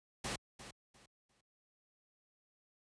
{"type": "noise with echo", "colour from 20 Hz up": "pink", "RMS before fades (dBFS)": -39, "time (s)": [0.24, 0.36], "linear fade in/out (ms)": 5, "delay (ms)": 350, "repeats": 3, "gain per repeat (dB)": -12, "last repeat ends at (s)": 1.41, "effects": ["high-pass 60 Hz 12 dB/octave", "resampled to 22050 Hz"]}